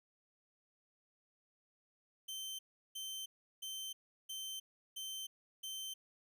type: tone bursts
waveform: sawtooth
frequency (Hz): 3100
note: G7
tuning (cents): -20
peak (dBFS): -39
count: 6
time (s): 2.28-5.94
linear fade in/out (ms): 10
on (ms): 310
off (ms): 360
effects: none